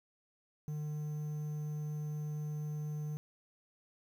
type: tone with quantisation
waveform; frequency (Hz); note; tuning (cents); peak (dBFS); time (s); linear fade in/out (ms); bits
triangle; 150.7; D3; +45; -34; 0.68-3.17; 0; 10
effects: none